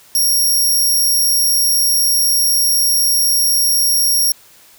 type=tone; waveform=10% pulse; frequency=5588 Hz; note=F8; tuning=in tune; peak=-6 dBFS; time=0.15-4.32 s; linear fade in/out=2 ms; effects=white hiss -46 dBFS RMS until 4.78 s